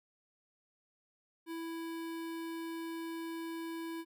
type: tone with notch filter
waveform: square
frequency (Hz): 330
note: E4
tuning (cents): +2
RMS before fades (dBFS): -41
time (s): 1.46-4.05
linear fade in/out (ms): 50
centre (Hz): 6300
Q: 1.7
effects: none